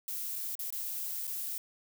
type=noise with dropouts; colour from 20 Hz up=violet; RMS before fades=-37 dBFS; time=0.08-1.58 s; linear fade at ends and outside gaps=1 ms; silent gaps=0.357-0.361 / 0.553-0.592 / 0.704-0.725 / 1.27-1.276 s; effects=none